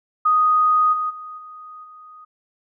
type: tone with level steps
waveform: sine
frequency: 1244.5 Hz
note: D#6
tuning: in tune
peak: -13 / -20 / -32 / -36 / -40 dBFS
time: 0.25-2.25 s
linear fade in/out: 10 ms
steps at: 0.92 / 1.09 / 1.37 / 1.83 s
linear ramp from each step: 20 ms
effects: none